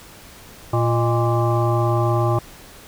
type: harmonic tone with a mistuned harmonic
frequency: 116.54 Hz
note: A#2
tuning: in tune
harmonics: 1 / 3 / 5 / 7 / 9 / 10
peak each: -18 / -23 / -25 / -26 / -28 / -28 dBFS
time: 0.73-2.39 s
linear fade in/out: 5 ms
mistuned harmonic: 5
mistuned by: +88 cents
effects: pink hiss -43 dBFS RMS until 2.87 s